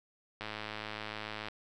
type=click train; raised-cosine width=0.3 ms; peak=-23 dBFS; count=116; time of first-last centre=0.41-1.485 s; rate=107 Hz; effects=none